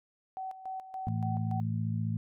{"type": "tone with tremolo", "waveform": "sine", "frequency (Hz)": 758, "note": "F#5", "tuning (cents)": 42, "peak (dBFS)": -35, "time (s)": [0.37, 1.6], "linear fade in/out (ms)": 0, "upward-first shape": "square", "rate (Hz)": 3.5, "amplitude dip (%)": 70}
{"type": "harmonic tone", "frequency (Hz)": 55, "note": "A1", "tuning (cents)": 0, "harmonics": [2, 3, 4], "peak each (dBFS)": [-31, -35, -37], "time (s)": [1.07, 2.17], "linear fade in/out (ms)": 0}
{"effects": []}